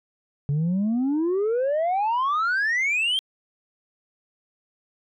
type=exponential sweep; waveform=sine; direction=up; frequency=138.59 to 3230 Hz; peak=-18 dBFS; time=0.49-3.19 s; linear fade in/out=0 ms; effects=tanh soft clip ceiling -19 dBFS